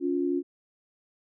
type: tone pair together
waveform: sine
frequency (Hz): 280.9 / 352.8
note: C#4 / F4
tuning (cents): +23 / +18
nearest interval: major third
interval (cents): 395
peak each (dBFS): -27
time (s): 0-0.43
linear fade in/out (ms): 50
effects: none